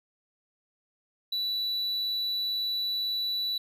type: tone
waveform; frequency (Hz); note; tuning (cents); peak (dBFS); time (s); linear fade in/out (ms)
triangle; 3951; B7; 0; -26; 1.32-3.58; 5
effects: none